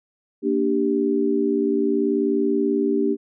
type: chord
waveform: sine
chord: G minor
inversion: first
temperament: equal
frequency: 233.1 / 293.7 / 392 Hz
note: Bb3 / D4 / G4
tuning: 0 / 0 / 0 cents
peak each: -24 / -22 / -21 dBFS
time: 0.42-3.17 s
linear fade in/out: 50 ms
effects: none